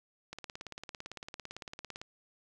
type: click train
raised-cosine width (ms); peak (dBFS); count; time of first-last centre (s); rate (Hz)
0.2; -25; 31; 0.33-2.015; 17.8
effects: none